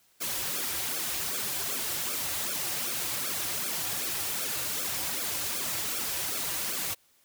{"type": "noise with flanger", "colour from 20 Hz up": "white", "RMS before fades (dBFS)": -32, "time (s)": [0.2, 6.95], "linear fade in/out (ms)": 20, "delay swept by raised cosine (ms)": [1, 4.8], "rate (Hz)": 2.6, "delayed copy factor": -1, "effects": ["white hiss -65 dBFS RMS until 7.24 s"]}